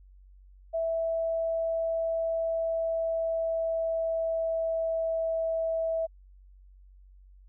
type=tone with pitch glide; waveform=sine; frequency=657 to 652.8 Hz; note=E5 to E5; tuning=-6 to -17 cents; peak=-26 dBFS; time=0.73-6.07 s; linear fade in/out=20 ms; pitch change=-11 cents; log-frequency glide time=2.52-5.4 s; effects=added 47 Hz sine -51 dBFS peak until 7.48 s